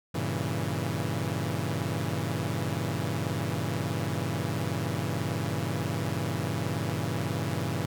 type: chord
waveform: sawtooth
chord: G diminished seventh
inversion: none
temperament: equal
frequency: 98 / 116.54 / 138.59 / 164.81 Hz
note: G2 / Bb2 / Db3 / Fb3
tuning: 0 / 0 / 0 / 0 cents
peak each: -30 dBFS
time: 0.14-7.86 s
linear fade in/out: 10 ms
effects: none